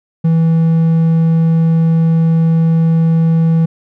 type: tone with hard clipping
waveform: triangle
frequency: 163.6 Hz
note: E3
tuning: 13 cents flat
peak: -9 dBFS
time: 0.24-3.66 s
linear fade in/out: 10 ms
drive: 6 dB
effects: none